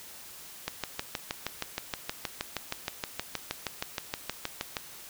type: click train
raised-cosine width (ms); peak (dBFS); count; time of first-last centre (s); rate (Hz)
0.2; -13; 27; 0.68-4.768; 6.36
effects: white hiss -47 dBFS RMS until 5.09 s